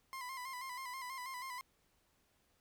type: tone with vibrato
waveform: 30% pulse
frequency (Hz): 1026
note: C6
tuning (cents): -34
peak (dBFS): -40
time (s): 0.13-1.61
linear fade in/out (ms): 0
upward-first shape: square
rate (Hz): 6.2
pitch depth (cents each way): 56
effects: pink hiss -75 dBFS RMS until 2.6 s